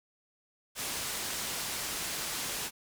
white low-pass noise, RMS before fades -36 dBFS, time 0.75-2.71 s, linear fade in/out 50 ms, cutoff 10000 Hz, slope 12 dB/octave, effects none

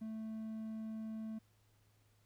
triangle tone, 220 Hz, A3, in tune, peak -39 dBFS, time 0.01-1.39 s, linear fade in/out 10 ms, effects added 105 Hz sine -70 dBFS peak until 2.25 s + pink hiss -75 dBFS RMS until 2.25 s

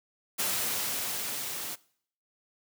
white noise with level ramp, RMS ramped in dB -29 to -37 dBFS, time 0.38-1.76 s, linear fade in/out 20 ms, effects noise-tail reverb RT60 0.6 s tail -22 dB re dry + high-pass 100 Hz 12 dB/octave

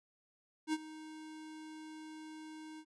square tone with ADSR envelope, 312.1 Hz, D#4, 5 cents sharp, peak -31 dBFS, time 0.67-2.85 s, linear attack 61 ms, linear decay 40 ms, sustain -17 dB, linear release 62 ms, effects resampled to 22050 Hz

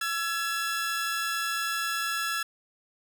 sawtooth tone pair together, 1341 / 1689.6 Hz, E6 / G#6, +29 / +29 cents, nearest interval major third, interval 400 cents, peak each -27 / -27 dBFS, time 0.01-2.43 s, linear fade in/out 5 ms, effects none

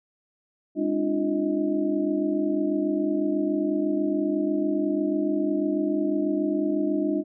sine tone cluster, 203.3 / 274 / 301.9 / 348.1 / 631 Hz, G#3 / C#4 / D4 / F4 / D#5, -37 / -20 / +48 / -6 / +24 cents, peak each -32 / -33 / -24 / -28 / -33 dBFS, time 0.75-7.24 s, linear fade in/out 50 ms, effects none

